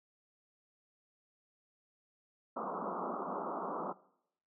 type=band-pass noise; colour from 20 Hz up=white; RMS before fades=-39 dBFS; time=2.56-3.93 s; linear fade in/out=10 ms; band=170 to 1300 Hz; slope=96 dB/octave; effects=noise-tail reverb RT60 0.7 s tail -19 dB re dry

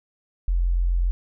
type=tone; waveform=sine; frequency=43.72 Hz; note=F1; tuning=3 cents sharp; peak=-18 dBFS; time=0.48-1.11 s; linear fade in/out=0 ms; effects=none

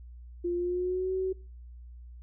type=tone with pitch glide; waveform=sine; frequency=349.2 to 376.4 Hz; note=F4 to F#4; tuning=0 to +30 cents; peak=-27 dBFS; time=0.44-1.33 s; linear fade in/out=10 ms; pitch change=+130 cents; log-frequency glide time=0.55-1.13 s; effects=noise-tail reverb RT60 0.4 s tail -24 dB re dry + added 60 Hz sine -44 dBFS peak until 2.22 s

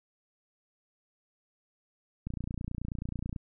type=click train; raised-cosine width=5 ms; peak=-23 dBFS; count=33; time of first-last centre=2.27-3.362 s; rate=29.3 Hz; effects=none

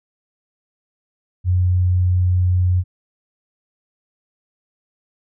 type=tone; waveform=sine; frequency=90.5 Hz; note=F#2; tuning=38 cents flat; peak=-13 dBFS; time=1.44-2.84 s; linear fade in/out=50 ms; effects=none

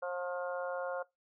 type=harmonic tone with a mistuned harmonic; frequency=178.5 Hz; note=F3; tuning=38 cents sharp; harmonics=3 / 4 / 5 / 6 / 7 / 8; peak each=-36 / -43 / -48 / -45 / -52 / -44 dBFS; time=0.02-1.03 s; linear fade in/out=10 ms; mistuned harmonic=8; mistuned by=-16 cents; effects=noise-tail reverb RT60 0.2 s tail -22 dB re dry

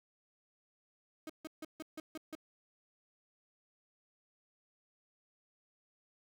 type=tone bursts; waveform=35% pulse; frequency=314 Hz; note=D#4; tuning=16 cents sharp; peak=-40 dBFS; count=7; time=1.27-2.352 s; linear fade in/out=2 ms; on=26 ms; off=150 ms; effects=none

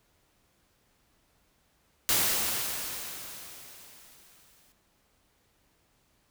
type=noise with exponential decay; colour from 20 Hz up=white; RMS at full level=-24 dBFS; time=2.09-4.72 s; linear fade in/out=0 ms; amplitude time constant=570 ms; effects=pink hiss -69 dBFS RMS until 6.3 s

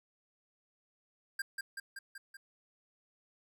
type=tone with echo; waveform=square; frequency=1597 Hz; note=G6; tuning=32 cents sharp; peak=-34 dBFS; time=1.39-1.42 s; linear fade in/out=5 ms; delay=190 ms; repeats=5; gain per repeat=-3 dB; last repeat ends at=2.37 s; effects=none

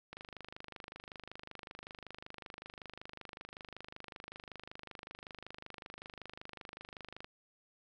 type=click train; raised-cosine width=0.3 ms; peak=-30 dBFS; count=181; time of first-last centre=0.13-7.245 s; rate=25.3 Hz; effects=none

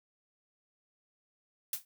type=noise with exponential decay; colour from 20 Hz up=blue; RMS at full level=-30 dBFS; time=1.73-1.85 s; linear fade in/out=2 ms; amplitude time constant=25 ms; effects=none

